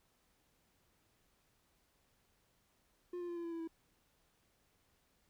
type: tone with pitch steps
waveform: triangle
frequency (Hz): 354.8 / 350.1 / 345.5 / 340.9 / 336.4 / 332 / 327.6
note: F4 / F4 / F4 / F4 / E4 / E4 / E4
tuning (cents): +27 / +4 / -19 / -42 / +35 / +12 / -11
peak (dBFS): -38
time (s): 3.13-3.676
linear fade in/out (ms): 5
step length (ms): 78
effects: pink hiss -75 dBFS RMS until 5.29 s